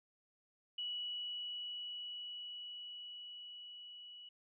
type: tone with level ramp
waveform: sine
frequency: 2938 Hz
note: F#7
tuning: 13 cents flat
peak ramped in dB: -38 to -51 dBFS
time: 0.78-4.29 s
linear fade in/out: 5 ms
effects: none